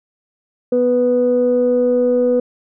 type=tone pair together; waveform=sine; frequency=246.9 / 493.9 Hz; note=B3 / B4; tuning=0 / 0 cents; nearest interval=octave; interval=1200 cents; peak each=-17 / -12 dBFS; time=0.72-2.4 s; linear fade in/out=5 ms; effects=tanh soft clip ceiling -6 dBFS